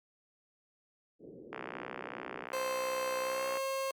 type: low-pass noise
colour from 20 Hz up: pink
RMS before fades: -43 dBFS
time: 1.19-2.48 s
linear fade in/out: 50 ms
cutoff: 500 Hz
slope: 48 dB/octave
type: click train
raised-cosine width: 0.5 ms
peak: -24 dBFS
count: 129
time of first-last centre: 1.53-3.571 s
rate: 62.7 Hz
type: tone with pitch glide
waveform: 30% pulse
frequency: 523 to 537.1 Hz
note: C5 to C5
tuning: -1 to +45 cents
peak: -30 dBFS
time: 2.53-3.91 s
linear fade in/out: 2 ms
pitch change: +46 cents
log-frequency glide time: 3.21-3.49 s
effects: high-pass 300 Hz 12 dB/octave + Opus 48 kbps